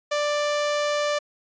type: tone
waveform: sawtooth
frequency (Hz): 589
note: D5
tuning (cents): +5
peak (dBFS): -18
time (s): 0.11-1.19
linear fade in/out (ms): 10
effects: resampled to 16000 Hz